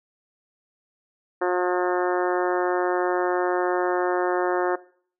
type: harmonic tone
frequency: 179.7 Hz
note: F3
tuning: 50 cents sharp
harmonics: 2 / 3 / 4 / 5 / 6 / 7 / 8 / 9 / 10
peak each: -23 / -27 / -29 / -31 / -33 / -34 / -35 / -36 / -37 dBFS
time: 1.41-4.76 s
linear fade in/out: 10 ms
effects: noise-tail reverb RT60 0.5 s tail -20 dB re dry